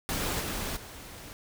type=noise with level steps; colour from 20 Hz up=pink; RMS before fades=-31 / -34 / -45 dBFS; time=0.09-1.33 s; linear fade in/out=0 ms; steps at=0.4 / 0.76 s; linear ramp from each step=10 ms; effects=none